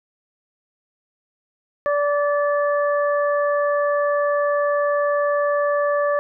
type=harmonic tone; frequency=580 Hz; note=D5; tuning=22 cents flat; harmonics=1 / 2 / 3; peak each=-18 / -24 / -28 dBFS; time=1.86-6.19 s; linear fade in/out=0 ms; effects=none